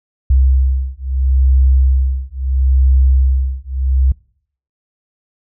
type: beating tone pair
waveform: sine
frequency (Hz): 65.41 / 66.16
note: C2 / C2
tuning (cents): 0 / +20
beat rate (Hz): 0.75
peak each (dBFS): -12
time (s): 0.3-4.12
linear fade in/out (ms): 5
effects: noise-tail reverb RT60 0.6 s tail -25 dB re dry + tanh soft clip ceiling -2 dBFS